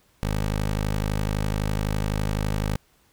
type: tone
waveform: 15% pulse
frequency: 51.9 Hz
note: G#1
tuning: in tune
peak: -17 dBFS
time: 0.23-2.76 s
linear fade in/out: 0 ms
effects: pink hiss -62 dBFS RMS until 3.12 s